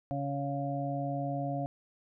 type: harmonic tone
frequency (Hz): 140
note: C#3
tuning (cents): +18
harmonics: 1 / 2 / 4 / 5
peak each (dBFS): -35 / -37 / -39 / -36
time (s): 0.11-1.66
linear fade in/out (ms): 0
effects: none